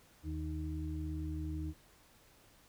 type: harmonic tone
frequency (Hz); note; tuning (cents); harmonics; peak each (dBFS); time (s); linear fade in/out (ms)
77.78; D#2; 0; 1 / 2 / 4; -38 / -45 / -42; 0.23-1.74; 50
effects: pink hiss -64 dBFS RMS until 2.68 s